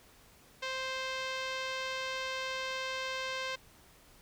5% pulse tone with low-pass filter, 523.3 Hz, C5, in tune, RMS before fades -37 dBFS, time 0.62-3.56 s, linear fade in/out 10 ms, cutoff 3800 Hz, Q 0.6, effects pink hiss -60 dBFS RMS until 4.21 s

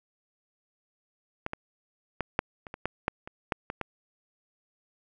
clicks, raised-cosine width 0.5 ms, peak -16 / -18 / -14 / -8 / -26 / -23 / -13 / -10 / -25 / -11 / -18 / -16 dBFS, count 12, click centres 1.464 / 1.534 / 2.207 / 2.391 / 2.668 / 2.741 / 2.856 / 3.081 / 3.275 / 3.522 / 3.701 / 3.813 s, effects none

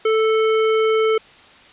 square tone, 440 Hz, A4, in tune, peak -15 dBFS, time 0.05-1.18 s, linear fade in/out 5 ms, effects white hiss -46 dBFS RMS until 1.72 s + resampled to 8000 Hz

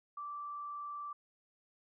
sine tone with frequency modulation, 1168 Hz, D6, 10 cents flat, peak -40 dBFS, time 0.17-1.13 s, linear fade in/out 5 ms, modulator 41 Hz, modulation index 0.21, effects none

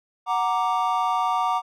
triangle chord, Gb augmented, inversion none, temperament equal, 740 / 932.3 / 1174.7 Hz, Gb5 / Bb5 / D6, 0 / 0 / 0 cents, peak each -23 dBFS, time 0.26-1.62 s, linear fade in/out 50 ms, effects none

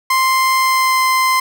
30% pulse tone with pitch glide, 1046.5 to 1038.7 Hz, C6 to C6, 0 to -13 cents, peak -9 dBFS, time 0.1-1.4 s, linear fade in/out 5 ms, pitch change -13 cents, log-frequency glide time 0.59-0.99 s, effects none

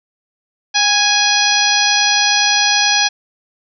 harmonic tone with a mistuned harmonic, 830.6 Hz, G#5, in tune, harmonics 1 / 2 / 3 / 4 / 5 / 6 / 7, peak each -19 / -19 / -19 / -19 / -19 / -19 / -19 dBFS, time 0.74-3.09 s, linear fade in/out 20 ms, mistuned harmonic 1, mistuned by -32 cents, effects none

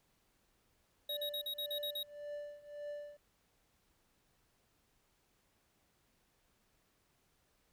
square tone bursts, 3799 Hz, A#7, 32 cents sharp, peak -38 dBFS, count 8, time 1.09-2.031 s, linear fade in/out 5 ms, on 80 ms, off 43 ms
triangle tone with tremolo, 586 Hz, D5, 4 cents flat, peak -38 dBFS, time 1.09-3.17 s, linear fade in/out 5 ms, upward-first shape triangle, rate 1.8 Hz, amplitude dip 90%
effects pink hiss -75 dBFS RMS until 7.72 s

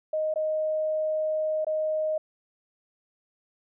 sine tone with dropouts, 622.3 Hz, D#5, in tune, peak -24 dBFS, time 0.13-2.18 s, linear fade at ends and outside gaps 5 ms, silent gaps 0.34-0.358 / 1.647-1.667 s, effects none

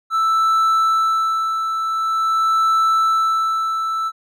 triangle tone with tremolo, 1321 Hz, E6, 3 cents sharp, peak -11 dBFS, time 0.1-4.12 s, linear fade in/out 50 ms, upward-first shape sine, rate 0.46 Hz, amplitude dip 50%, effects none

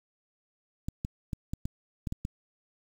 clicks, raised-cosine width 5 ms, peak -20 dBFS, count 8, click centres 0.885 / 1.049 / 1.332 / 1.535 / 1.655 / 2.072 / 2.124 / 2.251 s, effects 8-bit

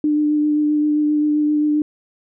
sine tone with vibrato, 299.5 Hz, D4, 34 cents sharp, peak -14 dBFS, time 0.04-1.82 s, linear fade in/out 2 ms, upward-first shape sine, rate 7.6 Hz, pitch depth 13 cents each way, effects none

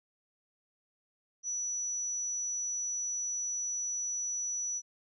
sine tone, 5910 Hz, F#8, 3 cents flat, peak -32 dBFS, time 1.43-4.82 s, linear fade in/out 50 ms, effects none

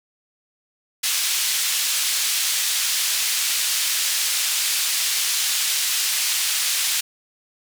pink band-pass noise, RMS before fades -22 dBFS, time 1.03-7.01 s, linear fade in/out 10 ms, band 3100 to 13000 Hz, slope 12 dB/octave, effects none

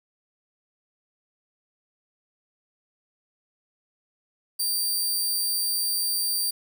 15% pulse tone, 4679 Hz, D8, 7 cents flat, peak -17 dBFS, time 4.59-6.51 s, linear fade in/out 10 ms, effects 9-bit

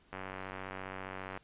click train, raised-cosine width 0.5 ms, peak -26 dBFS, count 119, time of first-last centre 0.13-1.375 s, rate 94.8 Hz, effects pink hiss -66 dBFS RMS until 1.43 s + resampled to 8000 Hz

